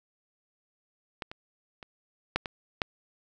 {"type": "clicks", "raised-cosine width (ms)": 0.3, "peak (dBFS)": [-18, -24, -27, -9, -18, -10], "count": 6, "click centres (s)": [1.222, 1.315, 1.828, 2.36, 2.458, 2.818], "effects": []}